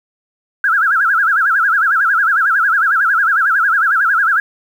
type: tone with vibrato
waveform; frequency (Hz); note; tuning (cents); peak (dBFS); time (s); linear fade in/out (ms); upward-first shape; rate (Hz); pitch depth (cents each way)
sine; 1470; F#6; -12; -10; 0.64-4.4; 2; sine; 11; 210
effects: 7-bit